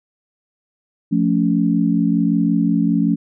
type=chord; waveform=sine; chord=F augmented; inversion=none; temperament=equal with one note detuned; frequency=174.61 / 220 / 281.2 Hz; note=F3 / A3 / C#4; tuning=0 / 0 / +25 cents; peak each=-18 dBFS; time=1.11-3.16 s; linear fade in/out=20 ms; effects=none